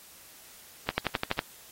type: accelerating click train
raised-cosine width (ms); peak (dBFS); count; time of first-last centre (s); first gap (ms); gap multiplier
0.3; -10; 7; 0.89-1.391; 90; 0.97
effects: white hiss -52 dBFS RMS until 1.71 s + AAC 48 kbps